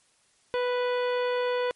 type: harmonic tone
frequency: 493.9 Hz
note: B4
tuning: in tune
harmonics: 1 / 2 / 3 / 4 / 5 / 6 / 7 / 9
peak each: -25 / -33 / -37 / -40 / -42 / -44 / -43 / -50 dBFS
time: 0.54-1.71 s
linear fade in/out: 0 ms
effects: white hiss -65 dBFS RMS until 1.75 s + MP3 48 kbps